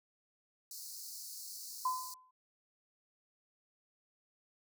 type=high-pass noise; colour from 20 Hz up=pink; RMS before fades=-47 dBFS; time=0.71-2.14 s; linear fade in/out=2 ms; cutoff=4300 Hz; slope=96 dB/octave
type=tone with exponential decay; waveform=sine; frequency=1019 Hz; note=C6; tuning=46 cents flat; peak=-28 dBFS; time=1.85-2.31 s; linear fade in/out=5 ms; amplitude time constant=100 ms
effects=none